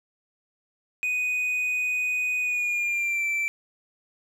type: tone with pitch glide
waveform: triangle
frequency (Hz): 2489 to 2336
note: D#7 to D7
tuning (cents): 0 to -10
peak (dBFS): -22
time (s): 1.03-3.48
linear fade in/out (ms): 0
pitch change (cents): -110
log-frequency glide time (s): 2.4-3.26
effects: none